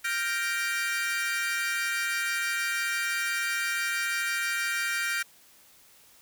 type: chord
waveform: 40% pulse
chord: G minor seventh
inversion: third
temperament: equal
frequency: 1396.9 / 1568 / 1864.7 / 2349 Hz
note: F6 / G6 / Bb6 / D7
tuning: 0 / 0 / 0 / 0 cents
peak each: -32 dBFS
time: 0.04-5.23 s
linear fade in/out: 10 ms
effects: white hiss -57 dBFS RMS until 6.21 s